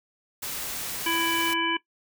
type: noise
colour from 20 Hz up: white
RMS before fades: -33 dBFS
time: 0.42-1.54 s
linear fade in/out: 10 ms
type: harmonic tone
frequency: 332.2 Hz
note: E4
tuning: 13 cents sharp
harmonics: 1 / 3 / 5 / 7 / 9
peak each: -30 / -30 / -30 / -30 / -30 dBFS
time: 1.06-1.77 s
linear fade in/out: 5 ms
effects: noise-tail reverb RT60 0.1 s tail -18 dB re dry